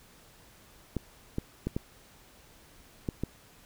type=clicks; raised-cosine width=3 ms; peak=-17 dBFS; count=6; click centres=0.967 / 1.384 / 1.67 / 1.765 / 3.088 / 3.236 s; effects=pink hiss -57 dBFS RMS until 3.65 s